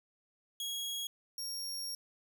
sawtooth tone pair in turn, 3310 / 5567 Hz, G#7 / F8, -6 / -6 cents, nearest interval major sixth, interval 900 cents, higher second, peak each -33 / -35 dBFS, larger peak first, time 0.6-1.07 / 1.38-1.95 s, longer second, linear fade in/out 2 ms, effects none

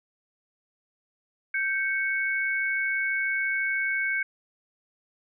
sine tone pair together, 1563.6 / 2217 Hz, G6 / C#7, -5 / 0 cents, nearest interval tritone, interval 605 cents, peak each -27 dBFS, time 1.54-4.23 s, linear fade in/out 5 ms, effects none

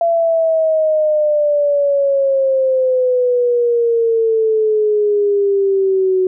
sine exponential sweep, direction down, 679 to 370 Hz, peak -11 dBFS, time 0.01-6.27 s, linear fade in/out 2 ms, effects none

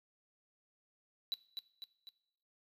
triangle tone with echo, 3951 Hz, B7, in tune, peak -32 dBFS, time 1.32-1.34 s, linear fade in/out 0 ms, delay 250 ms, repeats 3, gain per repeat -5 dB, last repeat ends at 2.09 s, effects noise-tail reverb RT60 0.7 s tail -19 dB re dry

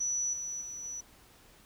sine tone with level steps, 5920 Hz, F#8, in tune, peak -29 / -35 / -39 / -37 dBFS, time 0-1.01 s, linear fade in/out 10 ms, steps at 0.33 / 0.61 / 0.84 s, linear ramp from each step 5 ms, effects pink hiss -59 dBFS RMS until 1.65 s

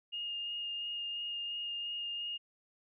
sine tone with vibrato, 2837 Hz, F7, 27 cents sharp, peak -36 dBFS, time 0.12-2.38 s, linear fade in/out 20 ms, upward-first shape sine, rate 2.9 Hz, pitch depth 10 cents each way, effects none

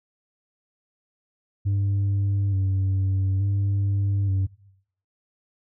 sine tone with vibrato, 97.7 Hz, G2, 5 cents flat, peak -17 dBFS, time 1.65-4.47 s, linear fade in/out 20 ms, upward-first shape square, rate 0.57 Hz, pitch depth 31 cents each way, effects noise-tail reverb RT60 0.7 s tail -21 dB re dry + tanh soft clip ceiling -19 dBFS

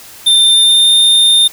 square tone with pitch glide, 3589 to 3627 Hz, A7 to A#7, +34 to -48 cents, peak -6 dBFS, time 0.26-1.48 s, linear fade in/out 10 ms, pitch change +18 cents, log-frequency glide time 0.46-0.93 s, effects white hiss -35 dBFS RMS until 1.52 s

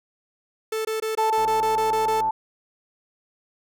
45% pulse tone bursts, 439.7 Hz, A4, 1 cent flat, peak -24 dBFS, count 10, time 0.72-2.209 s, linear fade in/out 5 ms, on 130 ms, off 21 ms
sine tone, 880 Hz, A5, in tune, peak -20 dBFS, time 1.18-2.31 s, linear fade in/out 5 ms
click train, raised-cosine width 1 ms, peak -26 dBFS, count 100, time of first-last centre 1.38-2.288 s, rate 109 Hz
effects none

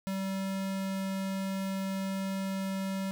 square tone, 192.9 Hz, G3, 28 cents flat, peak -32 dBFS, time 0.07-3.11 s, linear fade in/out 0 ms, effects none

